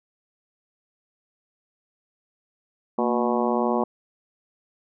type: harmonic tone with a mistuned harmonic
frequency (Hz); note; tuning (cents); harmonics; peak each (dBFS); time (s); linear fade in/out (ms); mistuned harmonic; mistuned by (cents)
121.8; B2; -24; 2 / 3 / 4 / 5 / 6 / 7 / 8 / 9; -25 / -27 / -28 / -29 / -30 / -30 / -31 / -32; 2.98-3.84; 5; 2; -87
effects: none